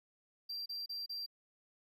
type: tone bursts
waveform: triangle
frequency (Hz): 4720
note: D8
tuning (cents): +8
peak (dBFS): -38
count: 4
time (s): 0.49-1.263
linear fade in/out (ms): 10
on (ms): 170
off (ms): 31
effects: none